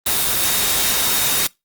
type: tone in noise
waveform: sine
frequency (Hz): 3720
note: A#7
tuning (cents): -4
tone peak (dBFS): -26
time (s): 0.06-1.47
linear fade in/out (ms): 5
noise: white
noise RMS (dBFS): -18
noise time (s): 0.06-1.47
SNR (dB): -11
effects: noise-tail reverb RT60 0.2 s tail -23 dB re dry + Opus 24 kbps